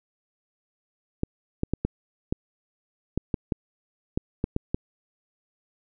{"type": "clicks", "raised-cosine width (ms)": 3, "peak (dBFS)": -11, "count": 12, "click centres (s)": [1.234, 1.634, 1.736, 1.85, 2.325, 3.176, 3.342, 3.522, 4.175, 4.441, 4.564, 4.745], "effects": []}